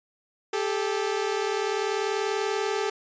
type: tone pair together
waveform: sawtooth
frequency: 394.8 / 435.1 Hz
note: G4 / A4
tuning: +12 / -19 cents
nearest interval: major second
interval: 169 cents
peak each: -24 dBFS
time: 0.53-2.9 s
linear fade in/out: 5 ms
effects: resampled to 16000 Hz